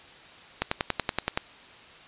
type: click train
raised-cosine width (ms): 0.3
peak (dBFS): -8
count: 9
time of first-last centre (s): 0.62-1.375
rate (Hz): 10.6
effects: white hiss -49 dBFS RMS until 2.07 s + resampled to 8000 Hz